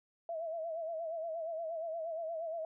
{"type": "tone with vibrato", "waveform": "sine", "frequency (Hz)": 655, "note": "E5", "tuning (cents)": -11, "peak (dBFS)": -36, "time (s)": [0.29, 2.65], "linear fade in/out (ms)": 2, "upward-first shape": "sine", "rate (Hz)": 8.5, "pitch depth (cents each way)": 71, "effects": []}